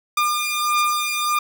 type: beating tone pair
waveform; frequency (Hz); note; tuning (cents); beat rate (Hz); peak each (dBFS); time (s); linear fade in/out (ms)
sawtooth; 1204 / 1205.6; D6 / D6; +43 / +45; 1.6; -19 / -17; 0.17-1.39; 5
effects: none